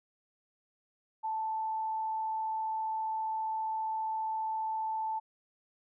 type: tone with frequency modulation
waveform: sine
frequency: 880 Hz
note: A5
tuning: in tune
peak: -31 dBFS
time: 1.23-5.2 s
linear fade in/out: 20 ms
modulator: 34.9 Hz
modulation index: 0.25
effects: none